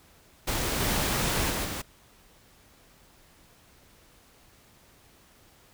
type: noise with level steps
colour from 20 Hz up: pink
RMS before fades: -29 / -27 / -30 / -34 dBFS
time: 0.47-1.82 s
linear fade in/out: 10 ms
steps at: 0.79 / 1.49 / 1.64 s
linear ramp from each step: 20 ms
effects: pink hiss -58 dBFS RMS until 5.73 s